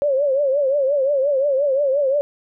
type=tone with vibrato; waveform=sine; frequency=554.4 Hz; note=C#5; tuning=in tune; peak=-15 dBFS; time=0.02-2.21 s; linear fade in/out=0 ms; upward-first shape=triangle; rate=5.7 Hz; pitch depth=130 cents each way; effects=none